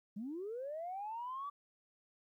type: linear sweep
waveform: sine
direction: up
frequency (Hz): 190.9 to 1164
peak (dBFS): -39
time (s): 0.16-1.5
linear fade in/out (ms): 10
effects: tanh soft clip ceiling -35 dBFS + 13-bit